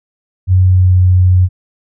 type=tone with pitch glide; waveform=sine; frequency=92.5 to 91.38 Hz; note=F#2 to F#2; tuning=0 to -21 cents; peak=-5 dBFS; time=0.47-1.49 s; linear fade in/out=50 ms; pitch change=-21 cents; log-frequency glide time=0.65-0.96 s; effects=none